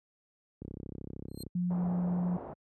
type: click train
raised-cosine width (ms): 3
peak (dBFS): -28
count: 29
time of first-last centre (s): 0.62-1.466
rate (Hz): 33.1
type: tone with exponential growth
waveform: 15% pulse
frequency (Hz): 4186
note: C8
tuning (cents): 0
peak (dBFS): -34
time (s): 1.28-1.43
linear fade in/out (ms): 2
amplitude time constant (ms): 31
type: tone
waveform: sine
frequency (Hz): 177.7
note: F3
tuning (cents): +30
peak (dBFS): -28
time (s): 1.55-2.37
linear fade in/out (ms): 5
type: low-pass noise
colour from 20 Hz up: white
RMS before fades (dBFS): -43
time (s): 1.7-2.54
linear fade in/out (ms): 10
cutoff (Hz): 850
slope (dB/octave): 24
effects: high-pass 60 Hz 12 dB/octave + resampled to 32000 Hz